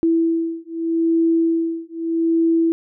sine beating tone pair, 329.6 / 330.41 Hz, E4 / E4, 0 / +4 cents, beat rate 0.81 Hz, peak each -19 dBFS, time 0.03-2.72 s, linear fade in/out 0 ms, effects none

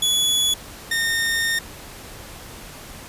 sawtooth tone pair in turn, 3404 / 1831.5 Hz, G#7 / A#6, +42 / -31 cents, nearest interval major seventh, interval 1073 cents, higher first, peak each -14 / -16 dBFS, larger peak first, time 0.02-0.54 / 0.91-1.59 s, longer second, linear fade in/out 5 ms, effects pink hiss -39 dBFS RMS until 3.08 s + resampled to 32000 Hz

